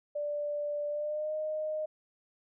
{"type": "tone with pitch glide", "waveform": "sine", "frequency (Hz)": [587.3, 617.6], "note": ["D5", "D#5"], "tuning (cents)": [0, -13], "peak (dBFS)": -31, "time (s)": [0.15, 1.86], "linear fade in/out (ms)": 10, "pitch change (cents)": 87, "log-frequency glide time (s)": [0.89, 1.34], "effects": []}